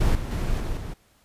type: noise with level steps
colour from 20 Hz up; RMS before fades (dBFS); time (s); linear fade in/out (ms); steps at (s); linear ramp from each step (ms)
brown; -20 / -29 / -25 / -28 / -32; 0-0.94; 10; 0.15 / 0.31 / 0.6 / 0.77; 2
effects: pink hiss -61 dBFS RMS until 1.24 s + resampled to 32000 Hz